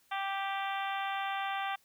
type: harmonic tone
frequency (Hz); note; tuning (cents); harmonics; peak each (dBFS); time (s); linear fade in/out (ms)
392; G4; 0; 2 / 3 / 4 / 5 / 6 / 7 / 8 / 9; -35 / -39 / -41 / -43 / -45 / -46 / -47 / -48; 0.11-1.76; 10
effects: white hiss -68 dBFS RMS until 1.84 s